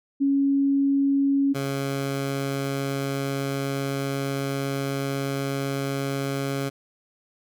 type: tone pair in turn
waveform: sine / 15% pulse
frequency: 277.2 / 137.84 Hz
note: C#4 / C#3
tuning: 0 / -9 cents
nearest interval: octave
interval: 1209 cents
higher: first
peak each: -18 / -19 dBFS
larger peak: first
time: 0.2-1.54 / 1.54-6.7 s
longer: second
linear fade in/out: 20 ms
effects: none